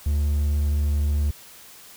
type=tone; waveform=triangle; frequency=73.42 Hz; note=D2; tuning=in tune; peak=-17 dBFS; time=0.06-1.31 s; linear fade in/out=5 ms; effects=white hiss -46 dBFS RMS until 1.96 s